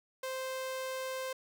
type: tone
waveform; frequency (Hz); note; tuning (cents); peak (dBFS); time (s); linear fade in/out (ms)
sawtooth; 522; C5; -4; -32; 0.23-1.33; 5
effects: none